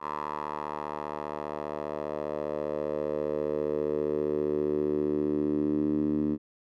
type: tone with band-pass filter sweep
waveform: 10% pulse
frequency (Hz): 75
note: D2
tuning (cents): +37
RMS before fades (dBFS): -30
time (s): 0-6.38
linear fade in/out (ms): 50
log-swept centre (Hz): 1000 to 270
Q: 3.8
effects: none